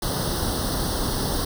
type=noise with comb filter; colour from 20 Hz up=pink; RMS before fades=-25 dBFS; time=0.02-1.45 s; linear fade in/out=5 ms; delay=0.21 ms; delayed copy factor=+1; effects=none